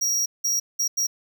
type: tone bursts at uneven times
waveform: square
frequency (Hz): 5680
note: F8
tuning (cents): +28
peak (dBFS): -21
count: 4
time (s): 0.01-0.26 / 0.44-0.6 / 0.79-0.88 / 0.97-1.07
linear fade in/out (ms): 10
effects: none